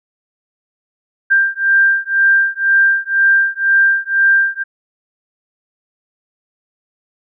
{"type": "beating tone pair", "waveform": "sine", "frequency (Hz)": [1584, 1586], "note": ["G6", "G6"], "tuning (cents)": [18, 20], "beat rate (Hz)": 2, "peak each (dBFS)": -13, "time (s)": [1.3, 4.64], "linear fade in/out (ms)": 20, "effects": []}